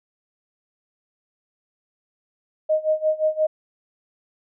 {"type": "tone with tremolo", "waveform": "sine", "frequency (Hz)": 622.3, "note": "D#5", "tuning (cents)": 0, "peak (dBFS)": -15, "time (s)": [2.69, 3.47], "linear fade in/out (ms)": 10, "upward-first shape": "sine", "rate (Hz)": 5.7, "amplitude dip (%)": 90, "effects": []}